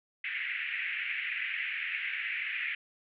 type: band-pass noise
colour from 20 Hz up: pink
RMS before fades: -35 dBFS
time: 0.24-2.75 s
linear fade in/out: 5 ms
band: 1800 to 2600 Hz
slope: 48 dB/octave
effects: none